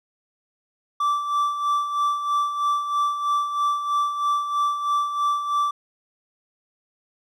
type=tone with tremolo; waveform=triangle; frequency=1166 Hz; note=D6; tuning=13 cents flat; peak=-16 dBFS; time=1-5.71 s; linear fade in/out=5 ms; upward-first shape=sine; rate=3.1 Hz; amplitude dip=60%; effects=none